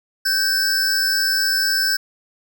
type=tone pair together; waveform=square; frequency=1568 / 5266 Hz; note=G6 / E8; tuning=0 / -3 cents; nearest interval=octave + major sixth; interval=2097 cents; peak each=-20 dBFS; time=0.25-1.97 s; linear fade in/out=10 ms; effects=none